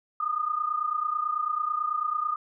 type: tone pair together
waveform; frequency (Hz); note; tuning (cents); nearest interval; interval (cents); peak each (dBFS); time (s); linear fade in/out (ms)
sine; 1215.4 / 1244.5; D#6 / D#6; -41 / 0; unison; 41; -27 / -30; 0.2-2.36; 5
effects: none